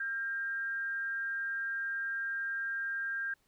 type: tone with amplitude modulation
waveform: sine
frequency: 1600 Hz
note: G6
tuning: 35 cents sharp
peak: -31 dBFS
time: 0-3.34 s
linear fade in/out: 5 ms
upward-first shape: sine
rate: 249 Hz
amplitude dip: 35%
effects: pink hiss -73 dBFS RMS until 3.47 s